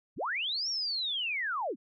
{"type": "linear two-way sweep", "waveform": "sine", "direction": "up then down", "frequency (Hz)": [46, 5640, 185.4], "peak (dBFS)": -30, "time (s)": [0.16, 1.76], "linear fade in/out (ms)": 50, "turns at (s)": 0.69, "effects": []}